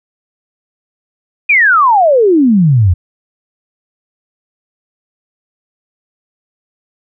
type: exponential sweep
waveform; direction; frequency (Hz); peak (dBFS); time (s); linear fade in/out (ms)
sine; down; 2500 to 82.41; -5; 1.49-2.94; 10
effects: none